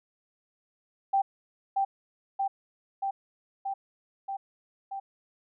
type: tone with echo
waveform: sine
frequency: 784 Hz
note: G5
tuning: in tune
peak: -21 dBFS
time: 1.13-1.22 s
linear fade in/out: 10 ms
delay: 630 ms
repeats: 6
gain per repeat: -2 dB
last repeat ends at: 5 s
effects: none